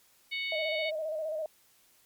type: harmonic tone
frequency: 740 Hz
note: F#5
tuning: in tune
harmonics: 3 / 4 / 5 / 6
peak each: -33 / -40 / -39 / -44 dBFS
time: 0.31-0.91 s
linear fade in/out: 20 ms
type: tone with vibrato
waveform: sine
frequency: 626 Hz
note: D#5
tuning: 10 cents sharp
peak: -31 dBFS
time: 0.52-1.46 s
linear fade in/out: 2 ms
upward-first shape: square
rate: 15 Hz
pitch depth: 44 cents each way
effects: white hiss -64 dBFS RMS until 2.05 s + MP3 96 kbps